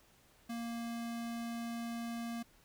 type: tone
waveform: square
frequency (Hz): 233.1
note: A#3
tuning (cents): 0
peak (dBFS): -39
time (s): 0.49-2.43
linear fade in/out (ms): 10
effects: pink hiss -66 dBFS RMS until 2.64 s